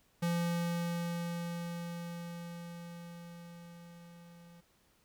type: tone with level ramp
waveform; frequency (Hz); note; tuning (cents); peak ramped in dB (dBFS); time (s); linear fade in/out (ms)
square; 171.2; F3; -34; -30 to -55; 0.22-4.61; 10
effects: pink hiss -70 dBFS RMS until 5.04 s